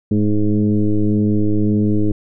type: tone with frequency modulation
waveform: sine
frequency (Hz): 104.1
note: G#2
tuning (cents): +5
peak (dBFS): -12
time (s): 0.11-2.12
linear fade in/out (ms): 5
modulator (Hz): 105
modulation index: 2.5
effects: none